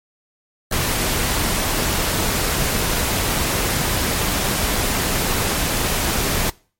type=noise; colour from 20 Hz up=pink; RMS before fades=-20 dBFS; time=0.71-6.5 s; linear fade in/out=5 ms; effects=noise-tail reverb RT60 0.4 s tail -23 dB re dry + MP3 64 kbps